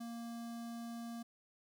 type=tone with notch filter; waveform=square; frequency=233.1 Hz; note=A#3; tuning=in tune; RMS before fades=-45 dBFS; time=0-1.23 s; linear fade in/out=10 ms; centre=2300 Hz; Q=1.4; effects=none